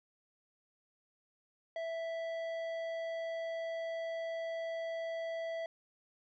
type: tone with tanh clipping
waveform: triangle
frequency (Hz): 659.3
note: E5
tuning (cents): 0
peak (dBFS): -38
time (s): 1.76-5.66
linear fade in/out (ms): 2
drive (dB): 15
effects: none